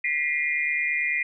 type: tone cluster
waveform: sine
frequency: 1954 / 2103 / 2428 Hz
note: B6 / C7 / D#7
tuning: -19 / +8 / -43 cents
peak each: -27 dBFS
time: 0.04-1.23 s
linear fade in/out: 5 ms
effects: none